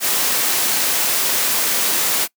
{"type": "noise", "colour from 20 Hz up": "white", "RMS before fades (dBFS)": -18, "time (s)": [0, 2.28], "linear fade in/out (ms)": 50, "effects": ["noise-tail reverb RT60 0.1 s tail -23 dB re dry", "high-pass 200 Hz 12 dB/octave"]}